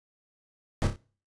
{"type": "noise with echo", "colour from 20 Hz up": "brown", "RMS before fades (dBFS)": -24, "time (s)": [0.82, 0.87], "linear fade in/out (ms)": 0, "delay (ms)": 30, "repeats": 3, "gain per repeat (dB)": -7, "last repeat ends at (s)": 0.96, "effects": ["noise-tail reverb RT60 0.4 s tail -22 dB re dry", "resampled to 22050 Hz"]}